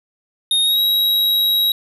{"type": "tone with pitch glide", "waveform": "square", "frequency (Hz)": [3708, 3841], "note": ["A#7", "B7"], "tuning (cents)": [-10, -49], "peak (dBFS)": -14, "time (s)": [0.51, 1.72], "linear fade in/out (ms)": 2, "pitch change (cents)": 61, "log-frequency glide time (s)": [0.61, 0.8], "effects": []}